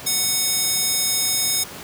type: tone with high-pass filter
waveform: square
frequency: 740 Hz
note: F#5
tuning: in tune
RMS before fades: -21 dBFS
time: 0.06-1.64 s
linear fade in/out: 10 ms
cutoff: 5500 Hz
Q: 0.97
effects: pink hiss -36 dBFS RMS until 1.83 s + high-pass 100 Hz 12 dB/octave